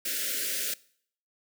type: band-stop noise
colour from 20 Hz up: white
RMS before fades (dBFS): -31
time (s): 0.05-0.74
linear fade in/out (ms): 5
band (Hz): 610 to 1400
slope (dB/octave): 96
effects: noise-tail reverb RT60 0.6 s tail -22 dB re dry + high-pass 300 Hz 12 dB/octave